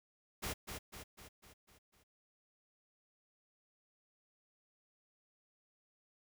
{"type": "noise with echo", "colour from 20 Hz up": "pink", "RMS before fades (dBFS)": -40, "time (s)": [0.42, 0.54], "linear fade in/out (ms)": 20, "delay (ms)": 250, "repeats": 6, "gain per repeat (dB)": -5, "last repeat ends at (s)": 2.04, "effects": []}